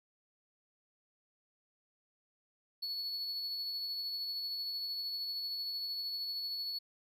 triangle tone with tremolo, 4407 Hz, C#8, 11 cents flat, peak -34 dBFS, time 2.82-6.79 s, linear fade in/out 10 ms, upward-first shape sine, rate 13 Hz, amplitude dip 25%, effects none

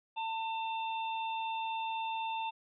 harmonic tone, 896 Hz, A5, 31 cents sharp, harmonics 1 / 3 / 4, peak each -34 / -43 / -46 dBFS, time 0.16-2.51 s, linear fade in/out 20 ms, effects none

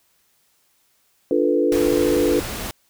sine chord, B half-diminished seventh, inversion first, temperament equal, 293.7 / 349.2 / 440 / 493.9 Hz, D4 / F4 / A4 / B4, 0 / 0 / 0 / 0 cents, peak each -21 dBFS, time 1.31-2.4 s, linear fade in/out 2 ms
pink noise, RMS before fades -29 dBFS, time 1.72-2.71 s, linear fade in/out 0 ms
effects white hiss -63 dBFS RMS until 2.89 s

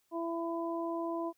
harmonic tone, 334.5 Hz, E4, 25 cents sharp, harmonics 1 / 2 / 3, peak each -35 / -38 / -40 dBFS, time 0.11-1.33 s, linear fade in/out 50 ms, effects white hiss -75 dBFS RMS until 1.37 s

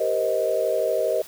sine chord, C minor seventh, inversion second, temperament just, 392.4 / 470.9 / 523.3 / 627.9 Hz, G4 / Bb4 / C5 / Eb5, +2 / +18 / 0 / +16 cents, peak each -29 / -26 / -26 / -23 dBFS, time 0-1.22 s, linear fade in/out 5 ms, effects white hiss -44 dBFS RMS until 1.27 s

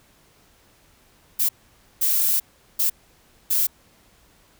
violet noise bursts at uneven times, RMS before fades -20 dBFS, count 4, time 1.39-1.49 / 2.01-2.4 / 2.79-2.9 / 3.5-3.67 s, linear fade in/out 10 ms, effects pink hiss -57 dBFS RMS until 4.59 s

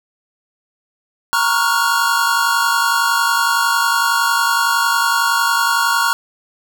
square chord, Gb major seventh, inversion first, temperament equal with one note detuned, 932.3 / 1108.7 / 1396.9 / 1447.8 Hz, Bb5 / Db6 / F6 / Gb6, 0 / 0 / 0 / -38 cents, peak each -20 dBFS, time 1.33-6.13 s, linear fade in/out 0 ms, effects none

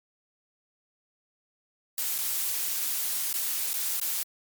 blue noise with dropouts, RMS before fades -29 dBFS, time 1.98-4.23 s, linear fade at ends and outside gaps 0 ms, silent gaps 2.182-2.187 / 3.329-3.341 / 3.732-3.74 / 3.998-4.015 s, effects MP3 96 kbps

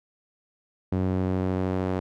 sawtooth tone with band-pass filter sweep, 93 Hz, F#2, 9 cents sharp, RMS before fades -26 dBFS, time 0.92-2 s, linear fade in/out 5 ms, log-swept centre 230 to 450 Hz, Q 0.7, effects none

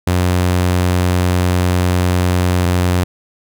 sawtooth tone pair in turn, 90 / 90 Hz, F#2 / F#2, -47 / -47 cents, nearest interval unison, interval 0 cents, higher neither, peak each -8 dBFS, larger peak neither, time 0.07-2.66 / 2.66-3.04 s, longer first, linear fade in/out 5 ms, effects none

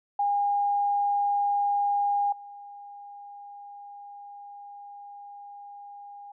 sine tone with level steps, 812 Hz, G#5, 39 cents flat, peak -22 / -41 dBFS, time 0.19-6.32 s, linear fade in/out 5 ms, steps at 2.32 s, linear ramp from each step 5 ms, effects none

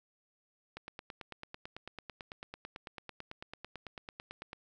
click train, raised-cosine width 0.3 ms, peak -27 dBFS, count 35, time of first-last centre 0.77-4.531 s, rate 9.04 Hz, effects none

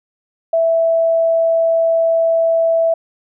sine tone, 659.3 Hz, E5, in tune, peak -11 dBFS, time 0.53-2.94 s, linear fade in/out 5 ms, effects none

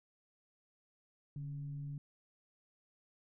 sine tone with frequency modulation, 144.2 Hz, D3, 31 cents flat, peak -40 dBFS, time 1.36-1.98 s, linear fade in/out 2 ms, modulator 130 Hz, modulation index 0.27, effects none

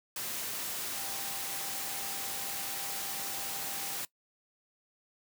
sine tone in noise, 788 Hz, G5, 9 cents sharp, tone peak -47 dBFS, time 0.96-3.96 s, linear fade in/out 2 ms, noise white, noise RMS -37 dBFS, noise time 0.16-4.05 s, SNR -13 dB, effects noise-tail reverb RT60 0.1 s tail -20 dB re dry + high-pass 100 Hz 12 dB/octave

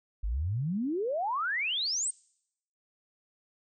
sine exponential sweep, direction up, 46.25 to 8870 Hz, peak -28 dBFS, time 0.23-2.11 s, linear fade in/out 10 ms, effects noise-tail reverb RT60 0.8 s tail -26 dB re dry

